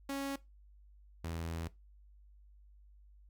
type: tone pair in turn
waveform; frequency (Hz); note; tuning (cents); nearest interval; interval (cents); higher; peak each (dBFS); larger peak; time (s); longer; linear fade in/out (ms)
sawtooth; 276 / 82.7; C#4 / E2; -7 / +6; octave + major sixth; 2087; first; -32 / -34; first; 0.09-0.36 / 1.24-1.68; second; 5
effects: noise-tail reverb RT60 0.2 s tail -18 dB re dry + added 50 Hz sine -57 dBFS peak until 3.29 s